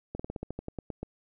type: slowing click train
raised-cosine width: 2 ms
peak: -22 dBFS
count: 12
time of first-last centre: 0.15-1.03 s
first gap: 45 ms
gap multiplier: 1.11
effects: none